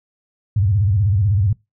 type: tone with vibrato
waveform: sine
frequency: 99.5 Hz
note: G2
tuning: 26 cents sharp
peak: -13 dBFS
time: 0.56-1.53 s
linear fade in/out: 5 ms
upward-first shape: square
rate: 16 Hz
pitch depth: 150 cents each way
effects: noise-tail reverb RT60 0.2 s tail -22 dB re dry